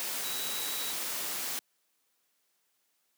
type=tone in noise; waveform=sine; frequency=3894 Hz; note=B7; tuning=25 cents flat; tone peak=-39 dBFS; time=0.24-0.92 s; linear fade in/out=0 ms; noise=white; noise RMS=-35 dBFS; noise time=0-1.59 s; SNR=-7 dB; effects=white hiss -75 dBFS RMS until 3.17 s + high-pass 200 Hz 12 dB/octave